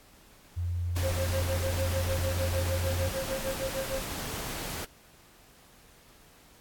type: tone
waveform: sine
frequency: 87.31 Hz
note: F2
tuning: in tune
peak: -28 dBFS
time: 0.56-3.1 s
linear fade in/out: 20 ms
type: noise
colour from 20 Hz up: pink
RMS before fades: -36 dBFS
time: 0.96-4.85 s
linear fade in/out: 5 ms
type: tone with tremolo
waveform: triangle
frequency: 534 Hz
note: C5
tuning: 35 cents sharp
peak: -27 dBFS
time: 1.03-4.04 s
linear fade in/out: 2 ms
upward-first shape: sine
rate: 6.6 Hz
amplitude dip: 100%
effects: pink hiss -57 dBFS RMS until 6.6 s + AAC 64 kbps